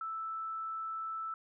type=tone; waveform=sine; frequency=1318.5 Hz; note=E6; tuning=in tune; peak=-36 dBFS; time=0.01-1.34 s; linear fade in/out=2 ms; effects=none